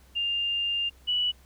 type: tone pair in turn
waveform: sine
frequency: 2802 / 2950 Hz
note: F7 / F#7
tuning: +5 / -6 cents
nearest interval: minor second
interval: 89 cents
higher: second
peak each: -25 / -23 dBFS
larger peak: second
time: 0.15-0.9 / 1.07-1.32 s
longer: first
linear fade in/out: 20 ms
effects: added 64 Hz sine -54 dBFS peak until 1.45 s + pink hiss -60 dBFS RMS until 1.45 s